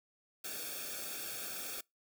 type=noise with comb filter; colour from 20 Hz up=white; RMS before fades=-42 dBFS; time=0.44-1.81 s; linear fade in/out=5 ms; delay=1 ms; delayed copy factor=-0.9; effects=noise-tail reverb RT60 0.2 s tail -26 dB re dry